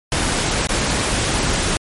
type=noise with dropouts; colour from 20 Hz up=pink; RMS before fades=-19 dBFS; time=0.12-1.77 s; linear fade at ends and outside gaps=1 ms; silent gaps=0.671-0.691 s; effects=MP3 48 kbps